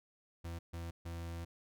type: tone bursts at uneven times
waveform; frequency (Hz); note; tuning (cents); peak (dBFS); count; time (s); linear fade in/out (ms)
40% pulse; 84.4; E2; +41; -40; 3; 0.44-0.59 / 0.73-0.91 / 1.05-1.45; 10
effects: none